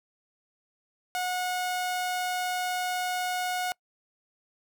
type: tone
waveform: sawtooth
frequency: 728 Hz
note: F#5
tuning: 28 cents flat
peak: -24 dBFS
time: 1.15-3.72 s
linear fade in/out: 0 ms
effects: noise-tail reverb RT60 0.1 s tail -25 dB re dry